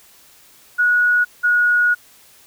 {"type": "tone pair in turn", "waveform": "sine", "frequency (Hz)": [1459, 1451.6], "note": ["F#6", "F#6"], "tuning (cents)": [-25, -34], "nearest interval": "unison", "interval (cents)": 9, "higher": "first", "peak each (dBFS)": -12, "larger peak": "neither", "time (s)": [[0.78, 1.25], [1.43, 1.95]], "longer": "second", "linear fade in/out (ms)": 20, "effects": ["white hiss -49 dBFS RMS until 2.46 s"]}